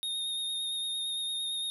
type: tone with vibrato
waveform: square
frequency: 3697 Hz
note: A#7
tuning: 15 cents flat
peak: -32 dBFS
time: 0.03-1.7 s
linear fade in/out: 0 ms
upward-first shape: sine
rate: 8.8 Hz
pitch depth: 20 cents each way
effects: 12-bit